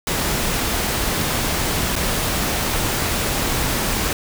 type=noise with dropouts; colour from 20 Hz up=pink; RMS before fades=-21 dBFS; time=0.07-4.13 s; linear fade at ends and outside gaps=2 ms; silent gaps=1.956-1.962 s; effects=none